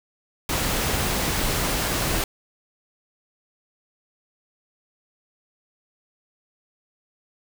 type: noise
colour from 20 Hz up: pink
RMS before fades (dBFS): -24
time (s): 0.49-2.24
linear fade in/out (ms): 2
effects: none